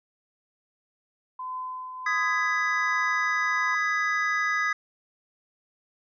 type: tone with tremolo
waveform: sine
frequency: 1020 Hz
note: C6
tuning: 44 cents flat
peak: -30 dBFS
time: 1.39-3.75 s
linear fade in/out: 5 ms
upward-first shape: triangle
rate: 1.4 Hz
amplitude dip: 50%
type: chord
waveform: triangle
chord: G# minor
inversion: second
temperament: just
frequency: 1245.9 / 1661.2 / 1993.5 Hz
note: D#6 / G#6 / B6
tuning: +2 / 0 / +16 cents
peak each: -26 dBFS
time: 2.06-4.73 s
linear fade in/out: 5 ms
effects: resampled to 16000 Hz